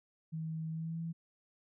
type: tone with pitch glide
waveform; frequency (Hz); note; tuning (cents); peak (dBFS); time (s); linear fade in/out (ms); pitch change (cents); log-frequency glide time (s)
sine; 160 to 165.45; D#3 to E3; +49 to +7; -36; 0.32-1.13; 20; +58; 0.7-1.01
effects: none